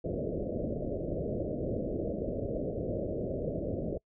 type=low-pass noise; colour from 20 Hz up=white; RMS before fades=-34 dBFS; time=0.04-3.98 s; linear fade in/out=10 ms; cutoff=630 Hz; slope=96 dB/octave; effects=noise-tail reverb RT60 0.1 s tail -26 dB re dry